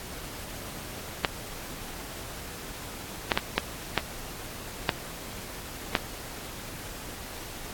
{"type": "clicks", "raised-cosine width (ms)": 0.3, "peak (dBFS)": -5, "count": 7, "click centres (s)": [1.248, 3.318, 3.375, 3.58, 3.977, 4.892, 5.952], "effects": ["pink hiss -40 dBFS RMS until 7.73 s", "AAC 64 kbps"]}